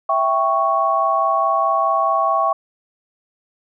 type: chord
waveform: sine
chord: C# diminished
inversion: first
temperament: equal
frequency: 659.3 / 784 / 1108.7 Hz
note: E5 / G5 / C#6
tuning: 0 / 0 / 0 cents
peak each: -20 / -21 / -17 dBFS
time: 0.09-2.53 s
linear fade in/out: 5 ms
effects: none